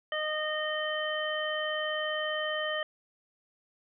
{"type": "harmonic tone", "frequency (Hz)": 615, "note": "D#5", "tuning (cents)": -20, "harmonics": [1, 2, 3, 5], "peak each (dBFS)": [-33, -38, -34, -36], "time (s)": [0.12, 2.83], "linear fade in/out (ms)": 2, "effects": []}